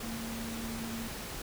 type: tone in noise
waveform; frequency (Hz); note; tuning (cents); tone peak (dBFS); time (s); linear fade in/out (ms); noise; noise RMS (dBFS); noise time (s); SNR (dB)
sine; 228.2; A#3; -37; -38; 0.03-1.08; 5; pink; -41; 0-1.42; 0
effects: none